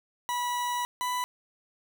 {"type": "tone pair in turn", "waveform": "40% pulse", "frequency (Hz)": [976, 992.5], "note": ["B5", "B5"], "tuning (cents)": [-21, 8], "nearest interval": "unison", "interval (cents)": 29, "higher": "second", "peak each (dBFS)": -27, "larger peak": "neither", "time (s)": [[0.29, 0.85], [1.01, 1.24]], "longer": "first", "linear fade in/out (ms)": 0, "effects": []}